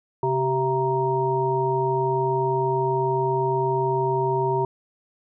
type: harmonic tone with a mistuned harmonic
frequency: 133.5 Hz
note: C3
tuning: 35 cents sharp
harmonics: 1 / 3 / 5 / 7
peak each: -27 / -23 / -32 / -24 dBFS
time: 0.23-4.65 s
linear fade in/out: 2 ms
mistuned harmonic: 3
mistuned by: -60 cents
effects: none